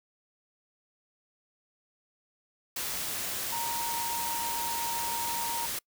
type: tone in noise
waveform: sine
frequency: 932.3 Hz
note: A#5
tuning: in tune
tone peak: -33 dBFS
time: 3.52-5.66 s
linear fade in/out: 5 ms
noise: white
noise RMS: -34 dBFS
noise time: 2.76-5.79 s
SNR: -2 dB
effects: noise-tail reverb RT60 0.1 s tail -26 dB re dry